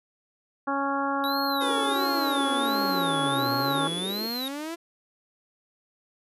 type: harmonic tone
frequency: 277.2 Hz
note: C#4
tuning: in tune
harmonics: 1 / 2 / 3 / 4 / 5 / 6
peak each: -30 / -33 / -30 / -30 / -32 / -40 dBFS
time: 0.67-3.88 s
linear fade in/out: 10 ms
type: tone with vibrato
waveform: square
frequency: 3800 Hz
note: A#7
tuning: 33 cents sharp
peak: -31 dBFS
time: 1.24-4.48 s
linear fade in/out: 0 ms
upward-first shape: sine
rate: 1.4 Hz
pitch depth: 200 cents each way
type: exponential two-way sweep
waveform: sawtooth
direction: down then up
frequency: 520 to 119.5 to 343.1 Hz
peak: -28 dBFS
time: 1.6-4.76 s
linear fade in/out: 20 ms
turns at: 3.51 s
type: band-pass noise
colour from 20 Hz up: pink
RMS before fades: -38 dBFS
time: 1.62-4.27 s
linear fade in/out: 2 ms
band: 300 to 460 Hz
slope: 48 dB/octave
effects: resampled to 32000 Hz